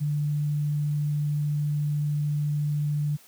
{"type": "tone", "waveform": "sine", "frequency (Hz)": 147.7, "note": "D3", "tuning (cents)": 10, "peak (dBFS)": -23, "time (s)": [0, 3.17], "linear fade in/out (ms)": 20, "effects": ["white hiss -54 dBFS RMS until 3.27 s", "high-pass 60 Hz 12 dB/octave"]}